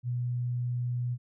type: tone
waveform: sine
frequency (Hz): 122.5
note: B2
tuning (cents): -14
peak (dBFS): -28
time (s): 0.03-1.18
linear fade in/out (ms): 50
effects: none